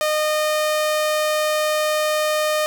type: tone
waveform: sawtooth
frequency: 612 Hz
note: D#5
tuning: 29 cents flat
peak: -14 dBFS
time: 0.01-2.66 s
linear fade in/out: 0 ms
effects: none